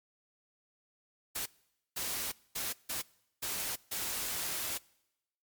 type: noise bursts at uneven times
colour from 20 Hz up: white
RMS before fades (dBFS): -36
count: 6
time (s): 1.35-1.46 / 1.96-2.32 / 2.55-2.73 / 2.89-3.02 / 3.42-3.76 / 3.91-4.78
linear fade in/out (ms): 10
effects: noise-tail reverb RT60 0.9 s tail -24 dB re dry + MP3 96 kbps

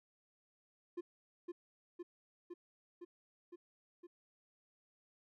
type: tone with echo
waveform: triangle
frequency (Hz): 350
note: F4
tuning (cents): +4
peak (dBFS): -37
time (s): 0.97-1.01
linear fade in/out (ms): 10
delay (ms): 510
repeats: 6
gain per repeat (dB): -2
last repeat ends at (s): 4.07
effects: none

